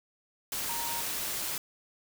sine tone in noise, 934 Hz, A#5, 3 cents sharp, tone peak -37 dBFS, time 0.69-1.01 s, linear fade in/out 2 ms, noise white, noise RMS -34 dBFS, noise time 0.52-1.58 s, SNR -6 dB, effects none

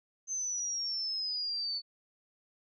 sine exponential sweep, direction down, 6272 to 4454 Hz, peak -32 dBFS, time 0.27-1.82 s, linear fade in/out 50 ms, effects none

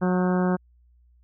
harmonic tone with a mistuned harmonic, 182.2 Hz, F#3, 26 cents flat, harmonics 1 / 2 / 3 / 4 / 5 / 6 / 7 / 8 / 9, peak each -21 / -27 / -31 / -33 / -35 / -37 / -38 / -39 / -40 dBFS, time 0.01-0.57 s, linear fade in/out 20 ms, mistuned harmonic 9, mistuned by -61 cents, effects added 60 Hz sine -55 dBFS peak until 1.23 s

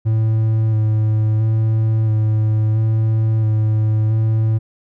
triangle tone with vibrato, 109.5 Hz, A2, 8 cents flat, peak -11 dBFS, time 0.05-4.59 s, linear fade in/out 20 ms, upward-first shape square, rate 0.74 Hz, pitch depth 16 cents each way, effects none

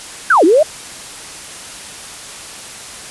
sine linear two-way sweep, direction down then up, 1627 to 297.8 to 652 Hz, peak -6 dBFS, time 0.3-0.63 s, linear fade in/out 5 ms, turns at 0.44 s, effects white hiss -31 dBFS RMS until 3.1 s + resampled to 24000 Hz

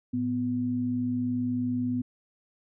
sine tone pair together, 110.75 / 248.8 Hz, A2 / B3, +12 / +13 cents, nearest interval octave + major second, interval 1401 cents, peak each -34 / -26 dBFS, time 0.13-2.02 s, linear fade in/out 10 ms, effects none

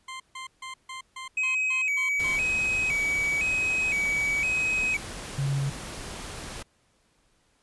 20% pulse tone bursts, 1046.5 Hz, C6, in tune, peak -31 dBFS, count 9, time 0.08-2.36 s, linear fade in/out 5 ms, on 120 ms, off 150 ms
triangle tone with vibrato, 2400 Hz, D7, 37 cents sharp, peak -22 dBFS, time 1.37-4.97 s, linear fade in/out 5 ms, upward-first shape square, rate 0.98 Hz, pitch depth 94 cents each way
pink noise, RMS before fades -38 dBFS, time 2.19-6.63 s, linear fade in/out 10 ms
sine tone, 138.59 Hz, C#3, in tune, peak -24 dBFS, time 5.38-5.7 s, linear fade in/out 5 ms
effects pink hiss -67 dBFS RMS until 7.62 s + resampled to 24000 Hz

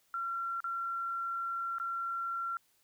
sine tone with dropouts, 1366 Hz, F6, 39 cents flat, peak -33 dBFS, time 0.14-2.57 s, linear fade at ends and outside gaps 1 ms, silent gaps 0.604-0.642 / 1.784-1.799 s, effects white hiss -71 dBFS RMS until 2.83 s

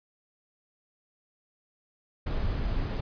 brown noise, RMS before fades -29 dBFS, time 2.26-3.01 s, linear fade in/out 10 ms, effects resampled to 11025 Hz

